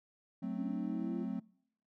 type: chord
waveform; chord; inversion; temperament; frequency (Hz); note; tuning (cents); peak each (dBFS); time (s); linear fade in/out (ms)
triangle; F# diminished; none; equal; 185 / 220 / 261.6; F#3 / A3 / C4; 0 / 0 / 0; -38; 0.42-1.4; 10
type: linear sweep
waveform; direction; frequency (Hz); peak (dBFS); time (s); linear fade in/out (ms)
sine; up; 267.1 to 349.2; -40; 0.53-1.26; 50
effects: noise-tail reverb RT60 0.7 s tail -25 dB re dry